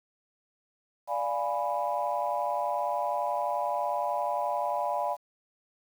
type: chord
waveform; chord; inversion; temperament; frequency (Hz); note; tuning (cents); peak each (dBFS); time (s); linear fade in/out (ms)
sine; D diminished seventh; none; equal; 587.3 / 698.5 / 830.6 / 987.8; D5 / F5 / Ab5 / Cb6; 0 / 0 / 0 / 0; -32; 1.07-5.17; 50
effects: tanh soft clip ceiling -17 dBFS + 9-bit